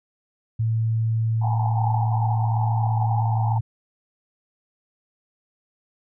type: tone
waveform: sine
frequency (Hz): 112.5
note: A2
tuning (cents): +39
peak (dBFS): -19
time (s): 0.59-3.61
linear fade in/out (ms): 10
type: band-pass noise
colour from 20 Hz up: white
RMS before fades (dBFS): -29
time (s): 1.41-3.59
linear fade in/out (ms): 20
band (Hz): 760 to 900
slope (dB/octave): 96
effects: none